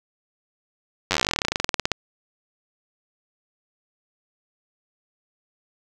slowing click train, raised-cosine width 0.2 ms, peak -3 dBFS, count 29, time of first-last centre 1.11-1.917 s, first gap 10 ms, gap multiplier 1.07, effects none

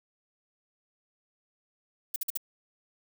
violet noise bursts, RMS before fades -30 dBFS, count 4, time 2.14-2.374 s, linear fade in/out 5 ms, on 21 ms, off 50 ms, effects none

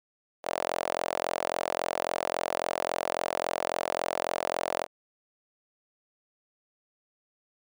sawtooth tone with high-pass filter, 43.65 Hz, F1, in tune, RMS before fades -31 dBFS, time 0.43-4.87 s, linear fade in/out 50 ms, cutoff 620 Hz, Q 3.3, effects none

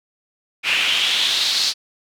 pink noise with band-pass filter sweep, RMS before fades -19 dBFS, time 0.63-1.74 s, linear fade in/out 50 ms, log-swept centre 2500 to 4600 Hz, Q 4, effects none

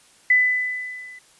sine tone with level ramp, 2000 Hz, B6, 21 cents sharp, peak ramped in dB -11 to -39 dBFS, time 0.3-1.19 s, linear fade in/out 5 ms, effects white hiss -54 dBFS RMS until 1.39 s + resampled to 24000 Hz

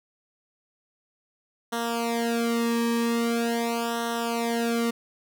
sawtooth tone with flanger, 233.1 Hz, A#3, in tune, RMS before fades -26 dBFS, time 1.72-4.91 s, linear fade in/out 10 ms, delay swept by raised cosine 0.42 to 1.41 ms, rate 0.43 Hz, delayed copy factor -1, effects none

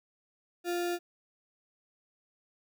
sine tone with sample-and-hold, 349.2 Hz, F4, in tune, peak -29 dBFS, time 0.64-0.99 s, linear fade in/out 50 ms, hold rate 1050 Hz, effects none

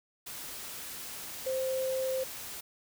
sine tone in noise, 523.3 Hz, C5, in tune, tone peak -29 dBFS, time 1.46-2.24 s, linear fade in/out 10 ms, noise white, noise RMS -42 dBFS, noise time 0.26-2.61 s, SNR +10 dB, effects none

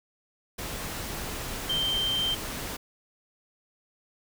sine tone in noise, 3136 Hz, G7, in tune, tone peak -25 dBFS, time 1.69-2.35 s, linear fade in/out 10 ms, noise pink, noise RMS -35 dBFS, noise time 0.58-2.77 s, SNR +7 dB, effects none

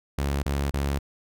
sawtooth tone bursts, 70.1 Hz, C#2, 20 cents sharp, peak -20 dBFS, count 3, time 0.18-0.988 s, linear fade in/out 5 ms, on 250 ms, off 29 ms, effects none

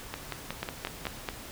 two click trains, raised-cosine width 0.3 ms, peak -15 / -17 dBFS, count 4 / 6, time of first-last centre 0.63-1.288 / 0.14-1.054 s, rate 4.56 / 5.47 Hz, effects pink hiss -44 dBFS RMS until 1.51 s

